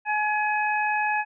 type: harmonic tone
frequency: 845 Hz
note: G#5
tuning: 30 cents sharp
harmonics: 1 / 2 / 3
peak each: -24 / -27 / -29 dBFS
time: 0.05-1.25 s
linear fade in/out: 50 ms
effects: none